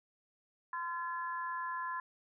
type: harmonic tone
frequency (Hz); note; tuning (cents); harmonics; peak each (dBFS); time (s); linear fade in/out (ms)
342; F4; -36; 3 / 4 / 5; -37 / -47 / -42; 0.73-2; 2
effects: none